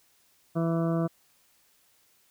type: harmonic tone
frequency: 165.8 Hz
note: E3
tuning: 10 cents sharp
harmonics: 1 / 2 / 3 / 4 / 6 / 7 / 8 / 9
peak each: -26 / -30 / -36 / -33 / -46 / -40 / -45 / -50 dBFS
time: 0.55-1.08 s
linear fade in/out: 20 ms
effects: white hiss -65 dBFS RMS until 2.3 s